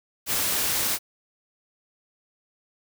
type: noise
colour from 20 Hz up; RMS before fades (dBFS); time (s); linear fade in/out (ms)
white; -25; 0.26-0.99; 50
effects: none